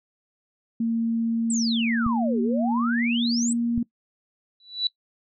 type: tone with pitch glide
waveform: sine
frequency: 229.1 to 235.3 Hz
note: A#3 to A#3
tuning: -30 to +16 cents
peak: -21 dBFS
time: 0.8-3.83 s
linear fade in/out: 5 ms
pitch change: +46 cents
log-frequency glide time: 1.69-2.59 s
type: exponential two-way sweep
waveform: sine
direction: down then up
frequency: 8280 to 370 to 8280 Hz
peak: -26 dBFS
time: 1.5-3.53 s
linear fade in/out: 2 ms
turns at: 2.41 s
type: clicks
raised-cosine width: 5 ms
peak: -18 dBFS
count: 2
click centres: 2.064 / 3.778 s
type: tone with exponential growth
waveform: sine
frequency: 3951 Hz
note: B7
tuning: in tune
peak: -17 dBFS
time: 4.6-4.87 s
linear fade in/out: 2 ms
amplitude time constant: 57 ms
effects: noise-tail reverb RT60 0.1 s tail -21 dB re dry